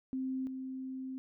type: tone pair in turn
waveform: sine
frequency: 261.6 / 261.6 Hz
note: C4 / C4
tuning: 0 / 0 cents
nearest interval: unison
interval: 0 cents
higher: neither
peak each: -33 / -38 dBFS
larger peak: first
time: 0.13-0.47 / 0.47-1.18 s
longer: second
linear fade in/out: 0 ms
effects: none